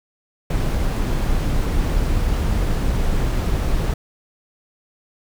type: noise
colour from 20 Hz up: brown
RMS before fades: -19 dBFS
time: 0.5-3.94 s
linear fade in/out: 5 ms
effects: none